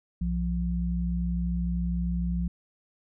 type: tone pair together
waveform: sine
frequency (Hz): 61.73 / 174.61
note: B1 / F3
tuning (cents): 0 / 0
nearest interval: octave + tritone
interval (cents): 1800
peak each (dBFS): -28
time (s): 0.21-2.48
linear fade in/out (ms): 5
effects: none